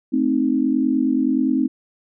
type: chord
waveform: sine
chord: A diminished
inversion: none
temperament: equal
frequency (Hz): 220 / 261.6 / 311.1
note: A3 / C4 / Eb4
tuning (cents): 0 / 0 / 0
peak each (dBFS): -24 / -18 / -21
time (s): 0.12-1.68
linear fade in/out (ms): 20
effects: none